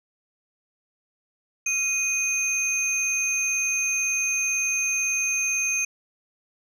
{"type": "tone pair together", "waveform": "sine", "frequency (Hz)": [2485, 6329], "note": ["D#7", "G8"], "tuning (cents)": [-3, 16], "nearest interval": "octave + major third", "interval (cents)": 1619, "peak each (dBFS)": -23, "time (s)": [1.66, 5.85], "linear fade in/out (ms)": 5, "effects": ["tanh soft clip ceiling -18 dBFS"]}